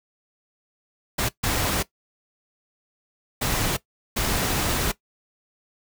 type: noise bursts at uneven times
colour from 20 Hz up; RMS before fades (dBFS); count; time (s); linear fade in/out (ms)
pink; -24; 4; 1.18-1.29 / 1.43-1.83 / 3.41-3.77 / 4.16-4.92; 10
effects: noise-tail reverb RT60 0.1 s tail -17 dB re dry